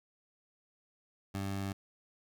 20% pulse tone, 98 Hz, G2, in tune, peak -30 dBFS, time 1.34-1.73 s, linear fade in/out 10 ms, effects 12-bit

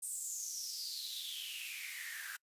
white noise with high-pass filter sweep, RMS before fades -43 dBFS, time 0.02-2.37 s, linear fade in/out 10 ms, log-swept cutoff 8700 to 1500 Hz, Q 8.2, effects noise-tail reverb RT60 0.1 s tail -26 dB re dry + resampled to 32000 Hz

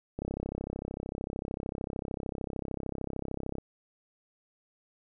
click train, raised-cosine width 2 ms, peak -21 dBFS, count 114, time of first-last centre 0.19-3.583 s, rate 33.3 Hz, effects none

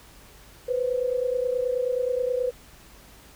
sine tone pair together, 493.9 / 523.3 Hz, B4 / C5, 0 / 0 cents, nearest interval minor second, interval 100 cents, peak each -24 / -28 dBFS, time 0.68-2.51 s, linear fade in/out 10 ms, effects added 50 Hz sine -55 dBFS peak until 3.35 s + pink hiss -51 dBFS RMS until 3.35 s

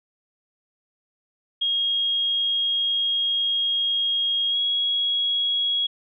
sine tone with pitch glide, 3266 to 3319 Hz, G#7 to G#7, -30 to -2 cents, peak -20 dBFS, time 1.61-5.87 s, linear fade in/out 10 ms, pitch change +28 cents, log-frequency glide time 4.5-4.57 s, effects none

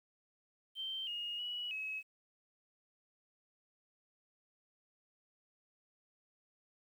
sine tone with pitch steps, 3127 / 2860 / 2929 / 2566 Hz, G7 / F7 / F#7 / E7, -5 / +41 / -18 / -47 cents, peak -38 dBFS, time 0.75-2.03 s, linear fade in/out 50 ms, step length 320 ms, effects 11-bit

